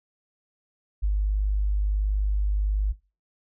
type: tone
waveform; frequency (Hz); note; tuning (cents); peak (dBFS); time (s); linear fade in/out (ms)
sine; 50.7; G#1; -41; -20; 1.02-2.93; 20
effects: noise-tail reverb RT60 0.3 s tail -20 dB re dry